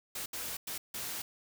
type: noise bursts at uneven times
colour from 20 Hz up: white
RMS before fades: -39 dBFS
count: 4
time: 0.15-0.26 / 0.33-0.57 / 0.67-0.78 / 0.94-1.22 s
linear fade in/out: 5 ms
effects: none